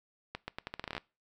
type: accelerating click train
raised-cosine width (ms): 0.3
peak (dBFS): -21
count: 13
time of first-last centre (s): 0.35-0.98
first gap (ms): 130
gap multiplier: 0.81
effects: noise-tail reverb RT60 0.3 s tail -22 dB re dry